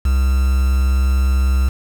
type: tone with quantisation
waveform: triangle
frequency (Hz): 65.41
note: C2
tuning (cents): 0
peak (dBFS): -10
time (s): 0.05-1.69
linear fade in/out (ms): 5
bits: 5
effects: none